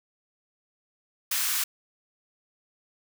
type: high-pass noise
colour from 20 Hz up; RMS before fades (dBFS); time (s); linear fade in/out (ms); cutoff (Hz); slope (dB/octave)
white; -27; 1.31-1.64; 5; 1100; 24
effects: none